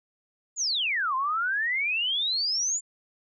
sine exponential two-way sweep, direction down then up, 7230 to 1020 to 7230 Hz, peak -24 dBFS, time 0.56-2.81 s, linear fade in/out 50 ms, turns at 1.15 s, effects none

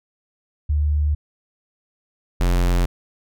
sine / square tone pair in turn, 74.3 / 44.18 Hz, D2 / F1, +21 / +21 cents, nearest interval major sixth, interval 900 cents, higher first, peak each -16 dBFS, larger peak neither, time 0.69-1.15 / 2.4-2.86 s, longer neither, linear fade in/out 10 ms, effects none

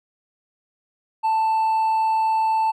sine tone with hard clipping, 884 Hz, A5, 8 cents sharp, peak -18 dBFS, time 1.23-2.72 s, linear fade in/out 20 ms, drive 2 dB, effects none

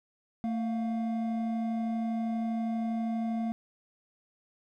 triangle tone pair together, 224.5 / 706 Hz, A3 / F5, +35 / +19 cents, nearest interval octave + minor sixth, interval 1984 cents, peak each -27 / -37 dBFS, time 0.44-3.52 s, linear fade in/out 0 ms, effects none

